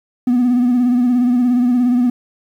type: tone with vibrato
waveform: triangle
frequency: 246.1 Hz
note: B3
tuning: 6 cents flat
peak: -8 dBFS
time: 0.27-2.1 s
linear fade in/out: 5 ms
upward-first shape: sine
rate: 17 Hz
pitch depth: 49 cents each way
effects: tanh soft clip ceiling -6 dBFS + 8-bit